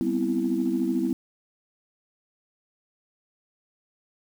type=chord; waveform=sine; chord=C major seventh; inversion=second; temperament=equal with one note detuned; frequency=196 / 246.9 / 260.4 / 329.6 Hz; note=G3 / B3 / C4 / E4; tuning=0 / 0 / -8 / 0 cents; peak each=-30 / -27 / -28 / -26 dBFS; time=0.01-1.13 s; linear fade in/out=0 ms; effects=tanh soft clip ceiling -13 dBFS + 8-bit